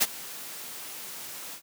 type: noise with ADSR envelope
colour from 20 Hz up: white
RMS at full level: -20 dBFS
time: 0-1.62 s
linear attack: 23 ms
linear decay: 33 ms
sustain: -20 dB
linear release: 85 ms
effects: high-pass 150 Hz 12 dB/octave